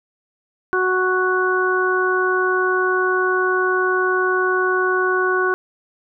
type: harmonic tone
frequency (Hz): 370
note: F#4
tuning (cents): 0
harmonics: 1 / 2 / 3 / 4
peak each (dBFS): -19 / -29 / -22 / -20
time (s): 0.73-5.54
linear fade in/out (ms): 0
effects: none